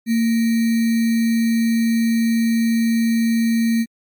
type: tone with sample-and-hold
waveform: sine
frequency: 228.5 Hz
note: A#3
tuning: 34 cents flat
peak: -14 dBFS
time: 0.06-3.86 s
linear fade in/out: 50 ms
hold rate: 2100 Hz
effects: MP3 96 kbps